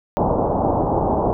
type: low-pass noise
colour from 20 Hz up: white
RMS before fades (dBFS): -19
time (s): 0.17-1.33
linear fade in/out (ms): 0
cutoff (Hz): 930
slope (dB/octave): 48
effects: none